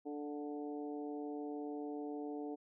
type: harmonic tone with a mistuned harmonic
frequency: 146.83 Hz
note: D3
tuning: in tune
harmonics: 2 / 3 / 4 / 5 / 6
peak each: -42 / -45 / -55 / -50 / -60 dBFS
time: 0.05-2.56 s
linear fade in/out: 20 ms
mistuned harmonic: 4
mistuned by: +20 cents
effects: none